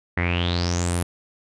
sawtooth tone with low-pass filter sweep, 87.31 Hz, F2, in tune, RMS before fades -23 dBFS, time 0.17-1.03 s, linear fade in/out 5 ms, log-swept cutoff 1900 to 11000 Hz, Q 8.4, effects none

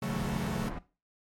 45% pulse chord, F# minor seventh, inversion second, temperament equal, 138.59 / 164.81 / 185 / 220 Hz, C#3 / E3 / F#3 / A3, 0 / 0 / 0 / 0 cents, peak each -36 / -41 / -35 / -36 dBFS, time 0.02-0.69 s, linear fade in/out 5 ms
pink low-pass noise, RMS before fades -38 dBFS, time 0.07-0.79 s, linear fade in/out 10 ms, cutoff 1300 Hz, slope 12 dB/octave
effects noise-tail reverb RT60 0.3 s tail -17 dB re dry + MP3 64 kbps

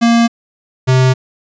square tone pair in turn, 233.1 / 129.4 Hz, A#3 / C3, 0 / -19 cents, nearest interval minor seventh, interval 1019 cents, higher first, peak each -8 dBFS, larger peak neither, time 0.01-0.28 / 0.87-1.14 s, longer neither, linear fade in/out 20 ms, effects resampled to 16000 Hz

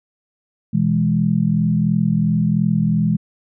sine chord, E major, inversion second, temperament equal, 123.47 / 164.81 / 207.7 Hz, B2 / E3 / G#3, 0 / 0 / 0 cents, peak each -22 / -17 / -18 dBFS, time 0.73-3.17 s, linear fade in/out 10 ms, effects none

